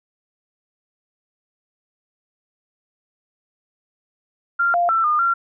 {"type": "tone with pitch steps", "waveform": "sine", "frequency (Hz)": [1388, 697, 1337, 1216, 1374], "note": ["F6", "F5", "E6", "D#6", "F6"], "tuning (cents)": [-11, -4, 24, -40, -29], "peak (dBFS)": -15, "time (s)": [4.59, 5.34], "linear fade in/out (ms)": 10, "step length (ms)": 150, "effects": []}